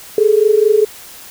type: tone pair together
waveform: sine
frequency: 413.8 / 438.4 Hz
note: G#4 / A4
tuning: -6 / -6 cents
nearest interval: minor second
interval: 100 cents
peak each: -11 dBFS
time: 0.18-0.85 s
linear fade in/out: 2 ms
effects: white hiss -36 dBFS RMS until 1.3 s